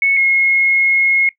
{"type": "tone pair in turn", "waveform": "sine", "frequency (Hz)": [2204, 2162], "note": ["C#7", "C#7"], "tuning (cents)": [-11, -44], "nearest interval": "unison", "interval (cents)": 33, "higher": "first", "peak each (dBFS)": -10, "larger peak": "neither", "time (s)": [[0.02, 0.17], [0.17, 1.29]], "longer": "second", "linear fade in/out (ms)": 2, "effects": ["noise-tail reverb RT60 0.1 s tail -19 dB re dry"]}